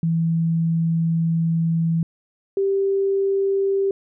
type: tone pair in turn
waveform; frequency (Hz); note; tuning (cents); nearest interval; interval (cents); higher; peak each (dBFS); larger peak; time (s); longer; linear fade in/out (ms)
sine; 164.81 / 392; E3 / G4; 0 / 0; octave + minor third; 1500; second; -17; neither; 0.03-2.03 / 2.57-3.91; first; 2
effects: none